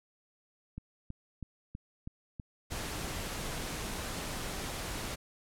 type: click train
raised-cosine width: 5 ms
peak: -28 dBFS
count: 8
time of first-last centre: 0.78-3.045 s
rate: 3.09 Hz
type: noise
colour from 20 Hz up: pink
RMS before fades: -38 dBFS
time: 2.7-5.16 s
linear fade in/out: 20 ms
effects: low-pass 12000 Hz 12 dB/octave